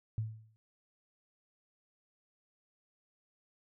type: tone with exponential decay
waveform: sine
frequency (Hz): 110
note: A2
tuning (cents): 0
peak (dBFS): -29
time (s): 0.18-0.56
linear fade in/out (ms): 0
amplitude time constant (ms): 82
effects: none